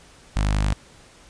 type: tone with notch filter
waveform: sawtooth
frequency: 50.9 Hz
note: G#1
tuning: 34 cents flat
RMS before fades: -21 dBFS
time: 0.36-0.73 s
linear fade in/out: 0 ms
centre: 400 Hz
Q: 1.1
effects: pink hiss -50 dBFS RMS until 1.29 s + resampled to 22050 Hz